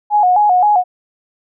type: tone with vibrato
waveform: sine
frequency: 779 Hz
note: G5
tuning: 11 cents flat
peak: -8 dBFS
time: 0.1-0.84 s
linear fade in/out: 50 ms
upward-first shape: square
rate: 3.8 Hz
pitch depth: 120 cents each way
effects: none